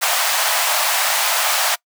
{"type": "high-pass noise", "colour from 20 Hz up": "pink", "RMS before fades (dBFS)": -18, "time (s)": [0.01, 1.76], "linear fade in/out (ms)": 20, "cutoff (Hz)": 630, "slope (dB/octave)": 48, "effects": ["noise-tail reverb RT60 0.1 s tail -24 dB re dry"]}